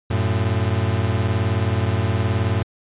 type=beating tone pair; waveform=40% pulse; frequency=93.3 / 112.3 Hz; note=F#2 / A2; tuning=+15 / +36 cents; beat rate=19 Hz; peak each=-20 dBFS; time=0.1-2.63 s; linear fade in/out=10 ms; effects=resampled to 8000 Hz